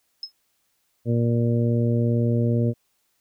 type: tone with exponential decay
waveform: sine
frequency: 5170 Hz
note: E8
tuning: 34 cents flat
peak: -25 dBFS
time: 0.23-0.32 s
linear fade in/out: 2 ms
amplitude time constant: 19 ms
type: harmonic tone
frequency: 117.8 Hz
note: A#2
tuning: 19 cents sharp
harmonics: 1 / 2 / 3 / 4 / 5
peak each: -20 / -24 / -30 / -29 / -33 dBFS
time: 1.05-2.74 s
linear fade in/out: 50 ms
effects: white hiss -70 dBFS RMS until 3.2 s